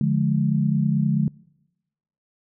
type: chord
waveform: sine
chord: D diminished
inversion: none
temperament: just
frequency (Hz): 146.83 / 176.2 / 211.4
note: D3 / F3 / Ab3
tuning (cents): 0 / +16 / +31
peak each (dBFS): -21 / -24 / -22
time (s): 0.01-1.28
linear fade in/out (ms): 2
effects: noise-tail reverb RT60 1.0 s tail -26 dB re dry